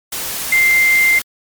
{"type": "tone in noise", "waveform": "sine", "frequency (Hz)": 2093, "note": "C7", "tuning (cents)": 0, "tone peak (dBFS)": -9, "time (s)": [0.52, 1.19], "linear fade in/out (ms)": 5, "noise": "white", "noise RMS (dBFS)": -23, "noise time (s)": [0.12, 1.22], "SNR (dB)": 11, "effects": ["MP3 96 kbps"]}